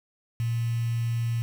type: tone with quantisation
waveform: sine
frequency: 116.54 Hz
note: A#2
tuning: in tune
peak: -24 dBFS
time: 0.4-1.42 s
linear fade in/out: 0 ms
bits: 7
effects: none